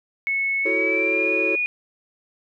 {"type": "tone with pitch glide", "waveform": "sine", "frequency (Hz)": [2200, 2455], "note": ["C#7", "D#7"], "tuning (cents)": [-14, -24], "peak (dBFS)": -20, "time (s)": [0.27, 1.66], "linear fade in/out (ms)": 0, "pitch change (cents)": 190, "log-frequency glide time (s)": [0.61, 1.32]}
{"type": "chord", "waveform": "triangle", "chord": "F# minor seventh", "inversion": "third", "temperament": "equal", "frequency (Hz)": [329.6, 370, 440, 554.4], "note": ["E4", "F#4", "A4", "C#5"], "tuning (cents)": [0, 0, 0, 0], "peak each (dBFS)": -26, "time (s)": [0.65, 1.56], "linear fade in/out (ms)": 10}
{"effects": []}